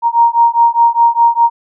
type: beating tone pair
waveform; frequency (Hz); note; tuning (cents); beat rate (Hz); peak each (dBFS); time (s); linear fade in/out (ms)
sine; 932 / 936.9; A#5 / A#5; -1 / +8; 4.9; -10; 0.02-1.5; 50
effects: none